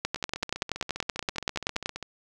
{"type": "two click trains", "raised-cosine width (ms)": 0.2, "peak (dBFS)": [-18, -9], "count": [29, 20], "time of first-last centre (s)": [[0.16, 2.027], [0.05, 1.86]], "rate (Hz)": [15, 10.5], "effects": []}